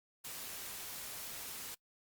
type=noise; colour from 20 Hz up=white; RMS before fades=-45 dBFS; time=0.24-1.75 s; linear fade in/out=10 ms; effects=noise-tail reverb RT60 0.1 s tail -25 dB re dry + Opus 48 kbps